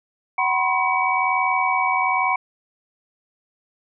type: tone cluster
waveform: sine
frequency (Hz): 752 / 981 / 1062 / 2271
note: F#5 / B5 / C6 / C#7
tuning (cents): +28 / -12 / +25 / +41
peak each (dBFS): -23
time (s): 0.38-2.36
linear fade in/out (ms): 5
effects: none